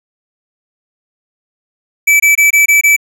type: tone bursts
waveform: square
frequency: 2309 Hz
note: D7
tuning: 30 cents flat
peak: -6 dBFS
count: 6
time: 2.07-2.965 s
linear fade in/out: 10 ms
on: 130 ms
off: 23 ms
effects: none